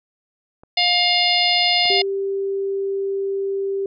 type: clicks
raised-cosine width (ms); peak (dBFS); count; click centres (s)
1; -30 / -23; 2; 0.635 / 1.855
type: harmonic tone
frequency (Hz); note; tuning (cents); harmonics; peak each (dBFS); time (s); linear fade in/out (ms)
709; F5; +26; 1 / 3 / 4 / 5 / 6 / 7; -22 / -22 / -22 / -22 / -22 / -22; 0.77-2.02; 5
type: tone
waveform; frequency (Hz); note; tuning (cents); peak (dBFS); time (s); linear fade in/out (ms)
sine; 392.5; G4; +2; -20; 1.9-3.86; 2
effects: none